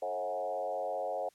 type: tone with frequency modulation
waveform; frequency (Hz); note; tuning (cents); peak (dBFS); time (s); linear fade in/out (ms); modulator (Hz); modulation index
sine; 631; D#5; +24; -32; 0.02-1.29; 5; 95; 1.6
effects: white hiss -68 dBFS RMS until 1.34 s + low-pass 11000 Hz 12 dB/octave